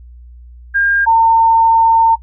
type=tone pair in turn; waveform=sine; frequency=1609 / 907.2 Hz; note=G6 / A#5; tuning=+45 / -47 cents; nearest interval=minor seventh; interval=992 cents; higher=first; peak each=-10 / -6 dBFS; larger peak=second; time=0.74-1.06 / 1.06-2.16 s; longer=second; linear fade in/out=20 ms; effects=noise-tail reverb RT60 0.1 s tail -22 dB re dry + added 60 Hz sine -34 dBFS peak until 2.22 s